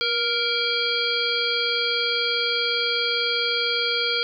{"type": "harmonic tone with a mistuned harmonic", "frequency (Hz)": 466.2, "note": "A#4", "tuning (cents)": 0, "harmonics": [1, 3, 5, 7, 9, 10], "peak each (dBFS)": [-29, -28, -28, -26, -30, -28], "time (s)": [0.01, 4.23], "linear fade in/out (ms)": 0, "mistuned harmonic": 1, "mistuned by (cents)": 35, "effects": []}